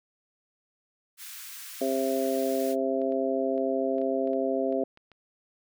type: high-pass noise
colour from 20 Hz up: white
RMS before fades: -42 dBFS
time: 1.17-2.76 s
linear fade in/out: 50 ms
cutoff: 1300 Hz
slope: 24 dB/octave
type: harmonic tone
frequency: 133.3 Hz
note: C3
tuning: 33 cents sharp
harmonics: 2 / 3 / 4 / 5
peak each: -30 / -30 / -30 / -30 dBFS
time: 1.81-4.84 s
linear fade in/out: 5 ms
type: clicks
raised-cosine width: 0.3 ms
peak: -37 dBFS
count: 11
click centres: 2.168 / 3.017 / 3.122 / 3.579 / 3.983 / 4.016 / 4.274 / 4.333 / 4.725 / 4.974 / 5.117 s
effects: none